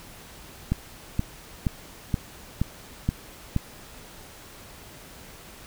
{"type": "click train", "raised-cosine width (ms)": 5, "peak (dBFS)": -10, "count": 7, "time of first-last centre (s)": [0.72, 3.564], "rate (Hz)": 2.11, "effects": ["pink hiss -46 dBFS RMS until 5.66 s"]}